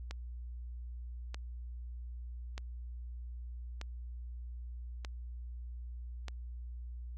click train, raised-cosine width 0.2 ms, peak -25 dBFS, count 6, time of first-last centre 0.11-6.283 s, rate 0.81 Hz, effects added 60 Hz sine -41 dBFS peak until 7.17 s

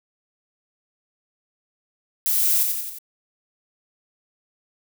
violet noise with echo, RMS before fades -21 dBFS, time 2.26-2.63 s, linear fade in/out 0 ms, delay 89 ms, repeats 4, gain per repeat -4 dB, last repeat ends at 2.986 s, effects none

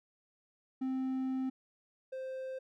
triangle tone pair in turn, 261.6 / 523.2 Hz, C4 / C5, 0 / 0 cents, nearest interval octave, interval 1200 cents, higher second, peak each -30 / -36 dBFS, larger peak first, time 0.81-1.5 / 2.12-2.59 s, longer first, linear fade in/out 10 ms, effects none

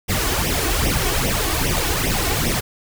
pink noise with flanger, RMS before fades -20 dBFS, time 0.08-2.61 s, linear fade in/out 20 ms, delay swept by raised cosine 0.34 to 2.74 ms, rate 2.5 Hz, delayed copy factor +0.75, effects none

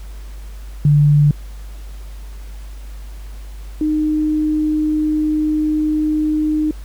sine tone pair in turn, 146.8 / 306.6 Hz, D3 / D#4, 0 / -25 cents, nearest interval octave + minor second, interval 1275 cents, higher second, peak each -8 / -14 dBFS, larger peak first, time 0.85-1.31 / 3.81-6.71 s, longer second, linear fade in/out 2 ms, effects added 50 Hz sine -29 dBFS peak until 6.84 s + pink hiss -46 dBFS RMS until 6.84 s

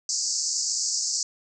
white band-pass noise, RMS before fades -27 dBFS, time 0.09-1.23 s, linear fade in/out 2 ms, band 4600 to 7600 Hz, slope 96 dB/octave, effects none

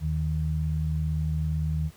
sine tone pair together, 77.78 / 155.56 Hz, D#2 / D#3, 0 / 0 cents, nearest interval octave, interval 1200 cents, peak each -27 dBFS, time 0-1.91 s, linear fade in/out 50 ms, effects pink hiss -55 dBFS RMS until 1.96 s

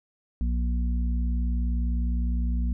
harmonic tone, 59.7 Hz, A#1, 42 cents sharp, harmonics 1 / 3 / 4, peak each -23 / -36 / -35 dBFS, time 0.41-2.73 s, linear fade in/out 0 ms, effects none

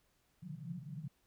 pink band-pass noise, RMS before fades -45 dBFS, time 0.42-1.08 s, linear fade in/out 10 ms, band 130 to 180 Hz, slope 96 dB/octave, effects pink hiss -75 dBFS RMS until 1.26 s

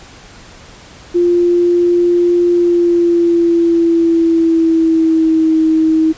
sine tone with pitch glide, 349.2 to 318.4 Hz, F4 to D#4, 0 to +40 cents, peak -8 dBFS, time 1.14-6.13 s, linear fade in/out 20 ms, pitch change -160 cents, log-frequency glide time 2.5-5.58 s, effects pink hiss -38 dBFS RMS until 6.17 s + resampled to 16000 Hz

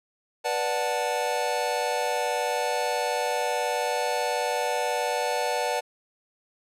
square chord, B minor seventh, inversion none, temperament equal with one note detuned, 488.8 / 587.3 / 740 / 880 Hz, B4 / D5 / F#5 / A5, -18 / 0 / 0 / 0 cents, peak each -31 dBFS, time 0.44-5.81 s, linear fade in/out 20 ms, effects low-pass 12000 Hz 12 dB/octave

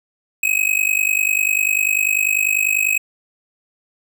square tone with amplitude modulation, 2545 Hz, D#7, 39 cents sharp, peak -12 dBFS, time 0.43-2.98 s, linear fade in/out 5 ms, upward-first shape sine, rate 50.1 Hz, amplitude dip 90%, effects none

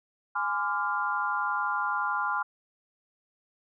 sine chord, D half-diminished seventh, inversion second, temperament equal with one note detuned, 830.6 / 1023.2 / 1174.7 / 1396.9 Hz, Ab5 / C6 / D6 / F6, 0 / -39 / 0 / 0 cents, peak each -33 / -31 / -34 / -30 dBFS, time 0.35-2.43 s, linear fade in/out 10 ms, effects none

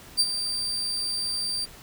35% pulse tone with ADSR envelope, 4685 Hz, D8, 5 cents flat, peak -15 dBFS, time 0.17-1.66 s, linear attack 31 ms, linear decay 47 ms, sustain -10 dB, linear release 21 ms, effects pink hiss -47 dBFS RMS until 1.82 s

